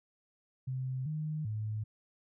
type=tone with pitch steps; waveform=sine; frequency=130 / 154 / 107.7 Hz; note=C3 / D#3 / A2; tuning=-11 / -17 / -37 cents; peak=-33 dBFS; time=0.67-1.84 s; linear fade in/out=10 ms; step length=390 ms; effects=none